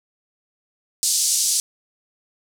pink band-pass noise, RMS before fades -20 dBFS, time 1.03-1.6 s, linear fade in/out 0 ms, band 5100 to 10000 Hz, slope 24 dB/octave, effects none

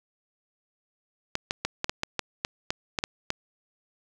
clicks, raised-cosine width 0.2 ms, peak -9 dBFS, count 12, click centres 1.354 / 1.509 / 1.65 / 1.844 / 1.895 / 2.034 / 2.193 / 2.449 / 2.705 / 2.988 / 3.039 / 3.304 s, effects none

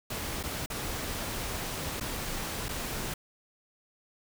pink noise with dropouts, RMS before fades -35 dBFS, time 0.1-3.14 s, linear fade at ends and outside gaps 5 ms, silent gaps 0.43-0.435 / 0.661-0.7 / 2-2.008 / 2.685-2.69 s, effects none

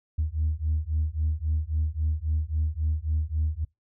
sine beating tone pair, 75.9 / 79.6 Hz, D#2 / D#2, -42 / +40 cents, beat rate 3.7 Hz, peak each -26 dBFS, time 0.18-3.65 s, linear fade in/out 10 ms, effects noise-tail reverb RT60 0.2 s tail -26 dB re dry + tanh soft clip ceiling -18 dBFS

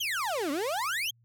35% pulse exponential two-way sweep, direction down then up, 3350 to 267.4 to 3350 Hz, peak -27 dBFS, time 0-1.11 s, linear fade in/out 10 ms, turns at 0.51 s, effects added 117 Hz sine -61 dBFS peak until 1.24 s

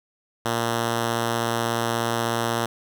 5% pulse tone, 116.5 Hz, A#2, 1 cent flat, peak -11 dBFS, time 0.45-2.66 s, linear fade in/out 5 ms, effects none

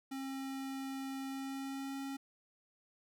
square tone with pitch glide, 269 to 272.9 Hz, C4 to C#4, +48 to -27 cents, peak -40 dBFS, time 0.11-2.17 s, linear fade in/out 10 ms, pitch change +25 cents, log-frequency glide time 1.26-1.98 s, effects none

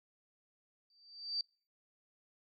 sine tone with exponential growth, 4645 Hz, D8, 20 cents flat, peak -30 dBFS, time 0.9-1.41 s, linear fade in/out 2 ms, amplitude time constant 110 ms, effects noise-tail reverb RT60 0.4 s tail -26 dB re dry + MP3 96 kbps

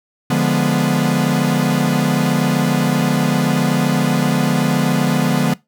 45% pulse chord, D diminished seventh, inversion none, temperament equal, 146.83 / 174.61 / 207.7 / 246.9 Hz, D3 / F3 / Ab3 / Cb4, 0 / 0 / 0 / 0 cents, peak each -19 / -19 / -21 / -19 dBFS, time 0.3-5.54 s, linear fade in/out 5 ms, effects noise-tail reverb RT60 0.2 s tail -21 dB re dry

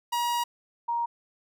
45% pulse / sine tone pair in turn, 955 / 940.2 Hz, A#5 / A#5, +42 / +15 cents, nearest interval unison, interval 27 cents, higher first, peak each -25 / -25 dBFS, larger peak neither, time 0.12-0.44 / 0.88-1.06 s, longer first, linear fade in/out 10 ms, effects none

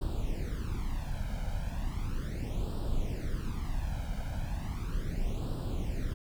brown noise with flanger, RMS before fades -33 dBFS, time 0.01-6.14 s, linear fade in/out 10 ms, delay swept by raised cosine 0.23 to 1.33 ms, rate 0.36 Hz, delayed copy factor +0.8, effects none

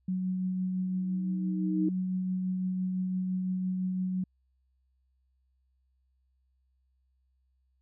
sine tone with tremolo, 185 Hz, F#3, in tune, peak -27 dBFS, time 0.08-4.24 s, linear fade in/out 5 ms, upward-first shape triangle, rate 5.9 Hz, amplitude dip 25%
sine tone with exponential growth, 312.8 Hz, D#4, 9 cents sharp, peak -24 dBFS, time 0.74-1.89 s, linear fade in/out 5 ms, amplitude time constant 250 ms
effects added 64 Hz sine -69 dBFS peak until 7.81 s

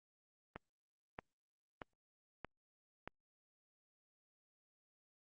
click train, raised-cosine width 0.5 ms, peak -29 dBFS, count 5, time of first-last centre 0.56-3.076 s, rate 1.59 Hz, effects Opus 32 kbps

